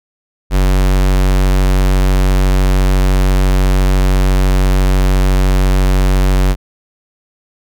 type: tone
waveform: square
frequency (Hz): 47.02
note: F#1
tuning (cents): +29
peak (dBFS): -9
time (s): 0.5-6.56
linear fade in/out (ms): 50
effects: none